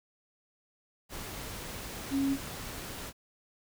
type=tone in noise; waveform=sine; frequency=274 Hz; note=C#4; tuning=20 cents flat; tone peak=-26 dBFS; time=2.1-2.38 s; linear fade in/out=50 ms; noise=pink; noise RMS=-41 dBFS; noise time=1.09-3.13 s; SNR=+12 dB; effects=none